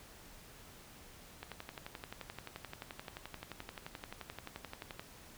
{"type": "click train", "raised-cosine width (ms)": 0.3, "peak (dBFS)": -27, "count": 42, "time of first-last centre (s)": [1.43, 4.995], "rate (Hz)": 11.5, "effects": ["pink hiss -56 dBFS RMS until 5.37 s"]}